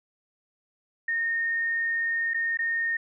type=tone with dropouts; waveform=sine; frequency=1839 Hz; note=A#6; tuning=24 cents flat; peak=-24 dBFS; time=1.08-2.97 s; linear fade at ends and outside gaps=5 ms; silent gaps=2.336-2.343 / 2.573-2.589 s; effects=none